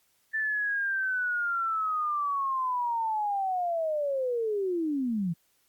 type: linear sweep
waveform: sine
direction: down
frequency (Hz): 1772 to 159.1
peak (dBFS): -26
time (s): 0.33-5.34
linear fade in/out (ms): 20
effects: white hiss -69 dBFS RMS until 5.68 s + Opus 48 kbps